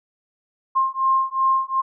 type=beating tone pair; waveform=sine; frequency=1060 / 1062.7 Hz; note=C6 / C6; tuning=+22 / +27 cents; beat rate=2.7 Hz; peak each=-20 dBFS; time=0.75-1.82 s; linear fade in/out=20 ms; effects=none